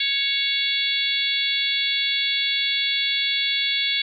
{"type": "harmonic tone with a mistuned harmonic", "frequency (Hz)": 554, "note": "C#5", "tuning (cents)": -1, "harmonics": [3, 4, 5, 6, 7, 8], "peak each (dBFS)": [-34, -26, -31, -23, -28, -30], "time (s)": [0, 4.02], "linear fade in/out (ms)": 5, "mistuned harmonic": 6, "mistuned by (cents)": 49, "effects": []}